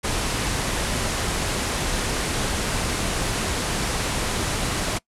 pink low-pass noise, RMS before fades -25 dBFS, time 0.03-4.99 s, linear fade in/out 20 ms, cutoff 11000 Hz, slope 48 dB/octave, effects noise-tail reverb RT60 0.1 s tail -23 dB re dry

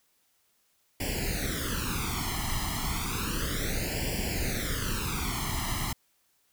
pink noise with flanger, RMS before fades -31 dBFS, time 1-5.93 s, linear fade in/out 5 ms, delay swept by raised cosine 0.39 to 0.99 ms, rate 0.32 Hz, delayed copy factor +1, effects white hiss -70 dBFS RMS until 6.52 s

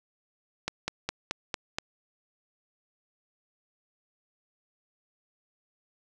slowing click train, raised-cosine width 0.2 ms, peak -12 dBFS, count 6, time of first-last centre 0.68-1.785 s, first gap 200 ms, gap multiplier 1.05, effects none

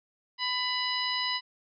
harmonic tone with a mistuned harmonic, 999 Hz, B5, 20 cents sharp, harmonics 1 / 2 / 3 / 4 / 5, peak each -34 / -34 / -34 / -34 / -34 dBFS, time 0.38-1.41 s, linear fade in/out 50 ms, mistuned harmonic 3, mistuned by -28 cents, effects none

